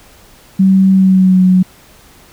sine tone with pitch glide, 191.1 to 184.48 Hz, G3 to F#3, -44 to -5 cents, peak -5 dBFS, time 0.59-1.63 s, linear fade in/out 10 ms, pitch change -61 cents, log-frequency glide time 0.92-1.43 s, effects pink hiss -43 dBFS RMS until 2.32 s

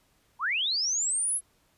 sine linear sweep, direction up, 880 to 11040 Hz, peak -25 dBFS, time 0.39-1.41 s, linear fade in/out 50 ms, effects pink hiss -67 dBFS RMS until 1.77 s + resampled to 32000 Hz

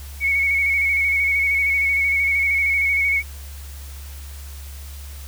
sine tone with vibrato, 2217 Hz, C#7, in tune, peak -16 dBFS, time 0.2-3.23 s, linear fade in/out 50 ms, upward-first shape square, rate 13 Hz, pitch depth 24 cents each way, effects added 70 Hz sine -33 dBFS peak until 5.27 s + white hiss -43 dBFS RMS until 5.27 s

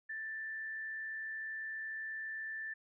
sine tone with frequency modulation, 1766 Hz, A6, 6 cents sharp, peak -39 dBFS, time 0.09-2.74 s, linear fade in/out 10 ms, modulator 89.6 Hz, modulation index 0.31, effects none

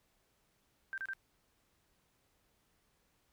sine tone bursts, 1568 Hz, G6, in tune, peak -37 dBFS, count 3, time 0.93-1.134 s, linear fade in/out 0 ms, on 48 ms, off 30 ms, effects pink hiss -75 dBFS RMS until 3.32 s

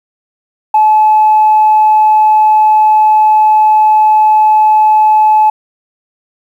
sine tone, 860 Hz, A5, 40 cents flat, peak -3 dBFS, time 0.74-5.5 s, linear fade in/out 5 ms, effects tanh soft clip ceiling 0 dBFS + 7-bit

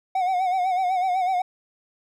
triangle tone with vibrato, 740 Hz, F#5, in tune, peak -18 dBFS, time 0.15-1.42 s, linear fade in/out 5 ms, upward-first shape sine, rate 8 Hz, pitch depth 69 cents each way, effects none

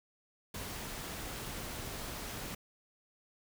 pink noise, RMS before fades -42 dBFS, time 0.54-2.55 s, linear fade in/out 5 ms, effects none

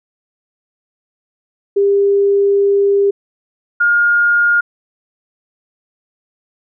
sine tone pair in turn, 400 / 1419.7 Hz, G4 / F6, +35 / +28 cents, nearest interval octave + minor seventh, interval 2193 cents, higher second, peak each -9 dBFS, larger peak neither, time 1.76-3.11 / 3.8-4.61 s, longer first, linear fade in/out 10 ms, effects none

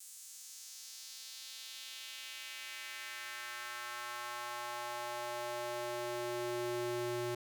square tone with high-pass filter sweep, 120.4 Hz, B2, 44 cents flat, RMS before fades -42 dBFS, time 0-7.35 s, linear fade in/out 5 ms, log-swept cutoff 8100 to 260 Hz, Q 1.7, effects none

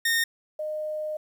sawtooth / sine tone pair in turn, 1838 / 613.4 Hz, A#6 / D#5, -25 / -25 cents, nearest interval octave + perfect fifth, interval 1900 cents, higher first, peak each -18 / -28 dBFS, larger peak first, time 0.05-0.24 / 0.59-1.17 s, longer second, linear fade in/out 5 ms, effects 10-bit

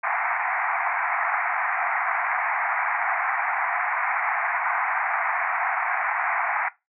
pink band-pass noise, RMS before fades -25 dBFS, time 0.03-6.69 s, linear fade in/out 10 ms, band 700 to 2300 Hz, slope 96 dB/octave, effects noise-tail reverb RT60 0.2 s tail -18 dB re dry

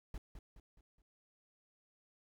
brown noise with echo, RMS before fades -43 dBFS, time 0.14-0.18 s, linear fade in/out 2 ms, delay 210 ms, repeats 4, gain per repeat -7 dB, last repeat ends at 1.02 s, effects none

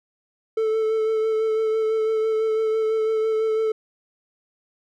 triangle tone with vibrato, 440 Hz, A4, in tune, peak -17 dBFS, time 0.57-3.72 s, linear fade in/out 5 ms, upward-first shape sine, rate 6 Hz, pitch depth 18 cents each way, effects none

